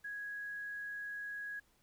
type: tone with quantisation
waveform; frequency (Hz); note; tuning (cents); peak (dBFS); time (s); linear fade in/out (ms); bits
sine; 1661.2; G#6; 0; -40; 0.04-1.6; 10; 11
effects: pink hiss -72 dBFS RMS until 1.82 s